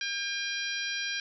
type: harmonic tone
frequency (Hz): 803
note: G5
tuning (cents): +41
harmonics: 2 / 3 / 4 / 5 / 6 / 7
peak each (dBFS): -35 / -37 / -38 / -39 / -40 / -40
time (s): 0.01-1.2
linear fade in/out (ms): 2
effects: none